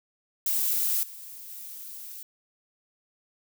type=noise with level steps; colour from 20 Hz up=violet; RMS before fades=-26 / -43 / -41 dBFS; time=0.46-2.23 s; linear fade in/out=2 ms; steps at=1.03 / 1.49 s; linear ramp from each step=2 ms; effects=none